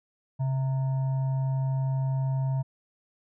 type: tone with frequency modulation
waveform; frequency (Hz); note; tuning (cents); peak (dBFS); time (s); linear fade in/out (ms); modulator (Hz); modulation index
sine; 133.8; C3; +39; -24; 0.39-2.63; 20; 791; 0.23
effects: none